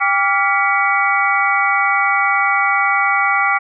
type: tone cluster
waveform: sine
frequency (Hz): 796 / 1157 / 1397 / 1973 / 2255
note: G5 / D6 / F6 / B6 / C#7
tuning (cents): +26 / -26 / 0 / -2 / +29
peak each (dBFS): -19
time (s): 0-3.59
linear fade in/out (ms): 20
effects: none